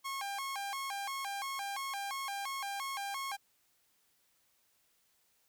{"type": "tone with vibrato", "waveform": "sawtooth", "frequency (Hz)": 932.3, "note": "A#5", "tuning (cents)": 0, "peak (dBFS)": -33, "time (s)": [0.04, 3.37], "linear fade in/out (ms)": 20, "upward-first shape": "square", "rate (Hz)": 2.9, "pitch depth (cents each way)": 270, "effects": ["white hiss -73 dBFS RMS until 5.48 s"]}